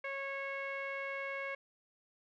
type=tone with low-pass filter; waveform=sawtooth; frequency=549 Hz; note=C#5; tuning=17 cents flat; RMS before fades=-40 dBFS; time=0.04-1.55 s; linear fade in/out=5 ms; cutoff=2100 Hz; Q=5.4; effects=none